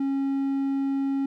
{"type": "tone", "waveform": "triangle", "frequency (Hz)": 273.7, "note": "C#4", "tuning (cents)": -22, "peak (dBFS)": -21, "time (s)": [0, 1.26], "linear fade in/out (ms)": 5, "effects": []}